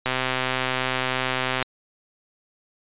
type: click train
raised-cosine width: 0.3 ms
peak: -7 dBFS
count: 203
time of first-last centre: 0.06-1.626 s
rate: 129 Hz
effects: resampled to 8000 Hz